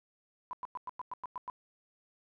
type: tone bursts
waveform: sine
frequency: 1000 Hz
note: B5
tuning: 21 cents sharp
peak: -36 dBFS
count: 9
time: 0.51-1.499 s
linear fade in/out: 0 ms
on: 21 ms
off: 100 ms
effects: none